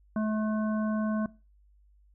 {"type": "harmonic tone", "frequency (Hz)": 215.6, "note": "A3", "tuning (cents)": -35, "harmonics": [1, 3, 5, 7], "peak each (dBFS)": [-26, -36, -40, -43], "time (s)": [0.16, 1.26], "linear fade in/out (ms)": 2, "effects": ["noise-tail reverb RT60 0.3 s tail -20 dB re dry", "added 50 Hz sine -58 dBFS peak until 2.14 s"]}